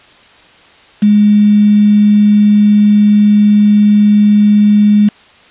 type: tone with quantisation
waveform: sine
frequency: 208.1 Hz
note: G#3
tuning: 4 cents sharp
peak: -4 dBFS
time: 1.02-5.09 s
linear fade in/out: 10 ms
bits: 4
effects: white hiss -42 dBFS RMS until 5.5 s + resampled to 8000 Hz